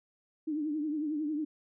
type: tone with vibrato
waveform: sine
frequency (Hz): 302.8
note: D#4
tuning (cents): -47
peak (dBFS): -30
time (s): 0.47-1.45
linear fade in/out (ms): 10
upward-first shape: triangle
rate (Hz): 11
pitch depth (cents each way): 100
effects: none